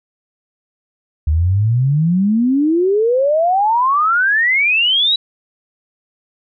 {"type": "exponential sweep", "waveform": "sine", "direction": "up", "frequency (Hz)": [73.42, 3951], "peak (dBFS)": -11, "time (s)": [1.27, 5.16], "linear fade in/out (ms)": 5, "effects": []}